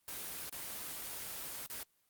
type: noise with dropouts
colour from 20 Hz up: white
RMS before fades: -43 dBFS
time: 0.08-1.83 s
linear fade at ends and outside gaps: 0 ms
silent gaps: 0.494-0.526 / 1.662-1.7 s
effects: white hiss -75 dBFS RMS until 2.09 s + Opus 24 kbps